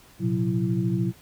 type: tone cluster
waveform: sine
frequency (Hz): 115.4 / 128.7 / 182 / 333.8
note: A#2 / C3 / F#3 / E4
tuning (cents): -17 / -28 / -28 / +22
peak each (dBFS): -28 / -27 / -25 / -30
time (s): 0.19-1.13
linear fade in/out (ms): 50
effects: pink hiss -53 dBFS RMS until 1.21 s